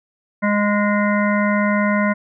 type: harmonic tone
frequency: 206.5 Hz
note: G#3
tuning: 10 cents flat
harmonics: 1 / 3 / 5 / 7 / 9 / 10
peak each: -17 / -22 / -24 / -25 / -27 / -27 dBFS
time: 0.42-2.14 s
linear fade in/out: 20 ms
effects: none